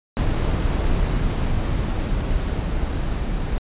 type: noise with level ramp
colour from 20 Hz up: brown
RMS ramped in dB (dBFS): -19 to -24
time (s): 0.17-3.58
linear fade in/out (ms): 0
effects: resampled to 8000 Hz